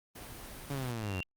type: noise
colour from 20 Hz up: pink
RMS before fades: -46 dBFS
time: 0.15-0.92 s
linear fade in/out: 10 ms
type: linear sweep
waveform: sawtooth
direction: down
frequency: 143.8 to 88 Hz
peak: -30 dBFS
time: 0.7-1.21 s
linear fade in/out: 5 ms
type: tone with exponential growth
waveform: sine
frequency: 2762 Hz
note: F7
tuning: 20 cents flat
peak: -36 dBFS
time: 0.84-1.23 s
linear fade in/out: 0 ms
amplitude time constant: 83 ms
effects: Opus 32 kbps